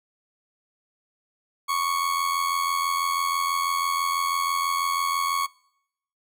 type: tone with amplitude modulation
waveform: 40% pulse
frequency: 1108.7 Hz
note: C#6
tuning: in tune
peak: -19 dBFS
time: 1.68-5.47 s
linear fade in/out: 20 ms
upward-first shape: sine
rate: 86.1 Hz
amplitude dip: 60%
effects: noise-tail reverb RT60 0.8 s tail -25 dB re dry